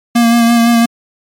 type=tone with vibrato; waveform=square; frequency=233.8 Hz; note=A#3; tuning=5 cents sharp; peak=-7 dBFS; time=0.15-0.86 s; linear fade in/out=10 ms; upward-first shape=sine; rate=5.9 Hz; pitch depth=22 cents each way; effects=MP3 64 kbps